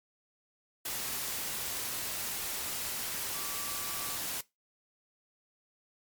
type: tone in noise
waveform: sine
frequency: 1155 Hz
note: D6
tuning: 29 cents flat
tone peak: -45 dBFS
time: 3.34-4.17 s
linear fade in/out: 5 ms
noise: white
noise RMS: -36 dBFS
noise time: 0.85-4.41 s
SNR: -12 dB
effects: noise-tail reverb RT60 0.2 s tail -20 dB re dry + MP3 96 kbps